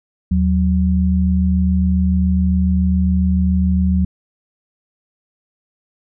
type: tone pair together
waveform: sine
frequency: 78 / 185.18 Hz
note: D#2 / F#3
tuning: +5 / +2 cents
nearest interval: octave + minor third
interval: 1497 cents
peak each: -15 dBFS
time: 0.31-4.05 s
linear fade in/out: 5 ms
effects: none